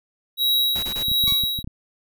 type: tone with tremolo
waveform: square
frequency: 3858 Hz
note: B7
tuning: 41 cents flat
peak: -17 dBFS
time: 0.37-1.63 s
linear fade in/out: 50 ms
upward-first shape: sine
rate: 1.4 Hz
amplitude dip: 65%
type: noise bursts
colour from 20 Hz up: pink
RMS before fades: -33 dBFS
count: 3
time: 0.75-1.033 s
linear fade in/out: 10 ms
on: 81 ms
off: 20 ms
type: clicks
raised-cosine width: 5 ms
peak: -20 dBFS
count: 9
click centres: 1.084 / 1.116 / 1.239 / 1.279 / 1.323 / 1.437 / 1.589 / 1.644 / 1.675 s
type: tone with exponential decay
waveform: 10% pulse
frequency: 1124 Hz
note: C#6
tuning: 24 cents sharp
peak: -21 dBFS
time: 1.27-1.53 s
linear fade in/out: 5 ms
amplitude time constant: 56 ms
effects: none